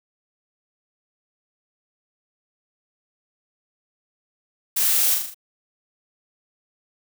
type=noise with echo; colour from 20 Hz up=blue; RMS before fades=-21 dBFS; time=4.76-5.15 s; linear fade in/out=10 ms; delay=39 ms; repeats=5; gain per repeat=-4 dB; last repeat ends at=5.345 s; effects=none